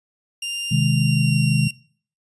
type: tone with pitch glide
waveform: sawtooth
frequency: 2794 to 2756 Hz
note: F7 to F7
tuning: 0 to -24 cents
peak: -22 dBFS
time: 0.42-1.71 s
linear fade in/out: 5 ms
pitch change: -24 cents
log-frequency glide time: 0.72-1.37 s
type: chord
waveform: sine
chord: Ab major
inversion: first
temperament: just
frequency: 129.78 / 155.74 / 207.7 Hz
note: C3 / Eb3 / Ab3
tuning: -14 / +2 / 0 cents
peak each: -19 / -19 / -23 dBFS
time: 0.71-1.68 s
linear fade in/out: 10 ms
effects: noise-tail reverb RT60 0.5 s tail -22 dB re dry + resampled to 24000 Hz